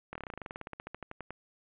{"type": "slowing click train", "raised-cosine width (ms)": 0.5, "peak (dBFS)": -25, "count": 23, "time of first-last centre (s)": [0.13, 1.306], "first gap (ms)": 24, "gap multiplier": 1.07, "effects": ["resampled to 8000 Hz", "9-bit"]}